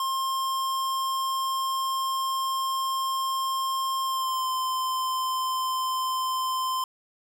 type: tone with pitch glide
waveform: square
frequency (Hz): 1063 to 1036.9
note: C6 to C6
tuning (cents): +27 to -16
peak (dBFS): -26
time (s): 0-6.84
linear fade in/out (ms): 2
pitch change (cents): -43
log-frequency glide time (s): 4.03-4.49
effects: none